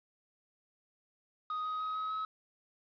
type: tone with pitch steps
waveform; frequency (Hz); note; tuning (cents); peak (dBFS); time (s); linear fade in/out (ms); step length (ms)
triangle; 1248 / 1256.7 / 1265.4 / 1274.2 / 1283.1; D#6 / D#6 / D#6 / D#6 / E6; +5 / +17 / +29 / +41 / -47; -32; 1.5-2.25; 2; 150
effects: resampled to 11025 Hz + 10-bit

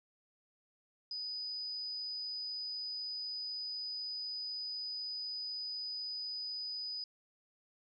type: tone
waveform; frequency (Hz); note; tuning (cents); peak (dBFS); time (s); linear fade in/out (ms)
sine; 4978; D#8; 0; -38; 1.11-7.04; 2
effects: none

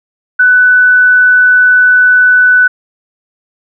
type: tone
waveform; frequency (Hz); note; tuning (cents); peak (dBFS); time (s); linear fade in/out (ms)
sine; 1494; F#6; +16; -3; 0.39-2.68; 10
effects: none

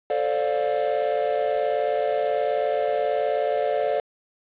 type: chord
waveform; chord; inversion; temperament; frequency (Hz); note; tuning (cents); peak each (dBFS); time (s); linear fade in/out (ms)
triangle; D minor seventh; second; just; 440.5 / 528.6 / 587.3 / 704.8; A4 / C5 / D5 / F5; +2 / +18 / 0 / +16; -25 / -26 / -23 / -25; 0.1-4; 2
effects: resampled to 8000 Hz + 7-bit

